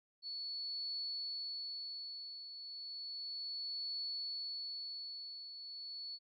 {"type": "tone with tremolo", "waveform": "sine", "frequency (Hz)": 4422, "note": "C#8", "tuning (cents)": -5, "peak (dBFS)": -38, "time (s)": [0.22, 6.19], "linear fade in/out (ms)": 50, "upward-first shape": "triangle", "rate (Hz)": 0.33, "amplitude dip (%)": 65, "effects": []}